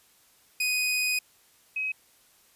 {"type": "tone pair in turn", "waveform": ["sawtooth", "sine"], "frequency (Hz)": [2494, 2541], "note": ["D#7", "D#7"], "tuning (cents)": [3, 36], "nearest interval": "unison", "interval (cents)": 33, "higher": "second", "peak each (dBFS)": [-21, -27], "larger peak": "first", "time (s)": [[0.6, 1.19], [1.76, 1.92]], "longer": "first", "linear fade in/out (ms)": 5, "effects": ["white hiss -61 dBFS RMS until 2.55 s", "resampled to 32000 Hz"]}